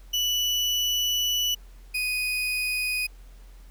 35% pulse tone pair in turn, 2960 / 2490 Hz, F#7 / D#7, 0 / +1 cents, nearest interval minor third, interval 299 cents, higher first, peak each -21 / -23 dBFS, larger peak first, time 0.13-1.55 / 1.94-3.07 s, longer first, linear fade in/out 10 ms, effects added 43 Hz sine -44 dBFS peak until 3.7 s + pink hiss -59 dBFS RMS until 3.7 s

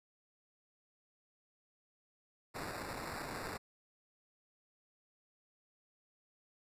blue noise with sample-and-hold, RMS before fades -43 dBFS, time 2.54-3.58 s, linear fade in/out 20 ms, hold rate 3150 Hz, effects resampled to 32000 Hz

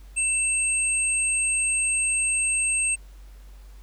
sine tone pair together, 2652 / 8420 Hz, E7 / C9, +10 / +10 cents, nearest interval octave + minor sixth, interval 2000 cents, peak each -26 / -22 dBFS, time 0.16-2.96 s, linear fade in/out 20 ms, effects added 48 Hz sine -42 dBFS peak until 3.82 s + pink hiss -58 dBFS RMS until 3.82 s

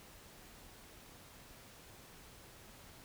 silence, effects pink hiss -57 dBFS RMS until 3.04 s

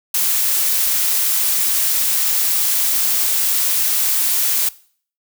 blue noise, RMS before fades -17 dBFS, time 0.14-4.69 s, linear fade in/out 5 ms, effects noise-tail reverb RT60 0.5 s tail -20 dB re dry

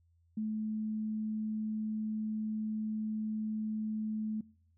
sine tone, 216.3 Hz, A3, 29 cents flat, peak -32 dBFS, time 0.37-4.41 s, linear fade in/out 5 ms, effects noise-tail reverb RT60 0.6 s tail -24 dB re dry + added 84 Hz sine -66 dBFS peak until 4.77 s

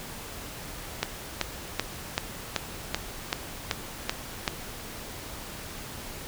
click train, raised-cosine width 0.2 ms, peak -7 dBFS, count 10, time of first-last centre 1.03-4.478 s, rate 2.61 Hz, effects pink hiss -40 dBFS RMS until 6.27 s

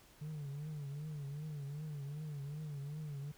sine tone with vibrato, 146.83 Hz, D3, in tune, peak -38 dBFS, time 0.21-3.32 s, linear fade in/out 10 ms, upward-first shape triangle, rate 2.6 Hz, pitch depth 120 cents each way, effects tanh soft clip ceiling -40 dBFS + pink hiss -63 dBFS RMS until 3.37 s

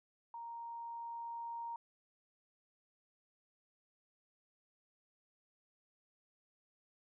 sine tone with level ramp, 932.3 Hz, A#5, in tune, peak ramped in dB -44 to -40 dBFS, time 0.34-1.76 s, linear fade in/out 2 ms, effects none

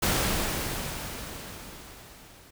pink noise with level ramp, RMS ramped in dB -24 to -53 dBFS, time 0.02-2.51 s, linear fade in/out 10 ms, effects none

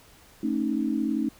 sine tone cluster, 220.9 / 273.6 / 311.4 Hz, A3 / C#4 / D#4, +7 / -23 / +2 cents, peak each -28 dBFS, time 0.43-1.29 s, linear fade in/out 5 ms, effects pink hiss -54 dBFS RMS until 1.39 s

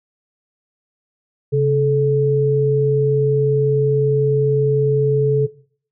sine tone pair together, 136.3 / 432.7 Hz, C#3 / A4, -29 / -29 cents, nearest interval octave + minor sixth, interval 2000 cents, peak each -16 dBFS, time 1.52-5.47 s, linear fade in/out 20 ms, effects noise-tail reverb RT60 0.5 s tail -18 dB re dry

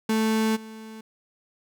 35% pulse tone with level steps, 220 Hz, A3, in tune, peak -19 / -37 dBFS, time 0.09-1.01 s, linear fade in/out 5 ms, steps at 0.55 s, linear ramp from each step 20 ms, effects none

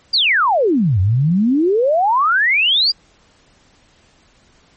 sine exponential two-way sweep, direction down then up, 4919 to 88.9 to 4919 Hz, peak -11 dBFS, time 0.13-2.92 s, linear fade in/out 10 ms, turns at 1 s, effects pink hiss -53 dBFS RMS until 4.76 s + MP3 32 kbps

